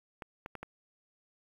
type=clicks; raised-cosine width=0.5 ms; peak=-26 dBFS; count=4; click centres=0.222 / 0.461 / 0.553 / 0.63 s; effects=9-bit